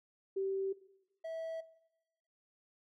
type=tone pair in turn; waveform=sine / triangle; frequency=387.3 / 651.4 Hz; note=G4 / E5; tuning=-21 / -21 cents; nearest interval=major sixth; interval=900 cents; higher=second; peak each=-32 / -37 dBFS; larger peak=first; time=0.36-0.73 / 1.24-1.61 s; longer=neither; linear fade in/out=10 ms; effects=noise-tail reverb RT60 0.9 s tail -17 dB re dry